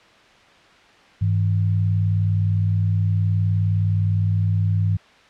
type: tone pair together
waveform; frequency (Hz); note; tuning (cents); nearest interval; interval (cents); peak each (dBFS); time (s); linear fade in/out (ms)
sine; 100.62 / 160; G2 / D#3; +46 / +49; minor sixth; 803; -17 / -25; 1.21-4.97; 10
effects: white hiss -50 dBFS RMS until 5.29 s + low-pass 3000 Hz 12 dB/octave